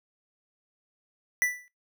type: tone with exponential decay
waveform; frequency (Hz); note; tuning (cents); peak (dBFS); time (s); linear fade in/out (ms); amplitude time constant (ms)
square; 1975.5; B6; 0; -20; 1.42-1.68; 0; 55
effects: noise-tail reverb RT60 0.2 s tail -20 dB re dry